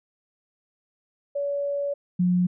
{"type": "tone pair in turn", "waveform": "sine", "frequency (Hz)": [568, 179.32], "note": ["C#5", "F3"], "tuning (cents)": [42, 46], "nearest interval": "octave + minor sixth", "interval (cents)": 1996, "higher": "first", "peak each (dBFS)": [-24, -18], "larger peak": "second", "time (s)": [[1.35, 1.94], [2.19, 2.47]], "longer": "first", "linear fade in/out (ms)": 10, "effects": []}